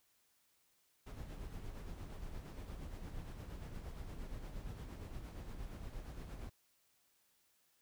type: noise with tremolo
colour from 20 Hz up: brown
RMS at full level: -45 dBFS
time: 1.06-6.5 s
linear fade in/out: 10 ms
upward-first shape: sine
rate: 8.6 Hz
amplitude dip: 45%
effects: white hiss -75 dBFS RMS until 7.81 s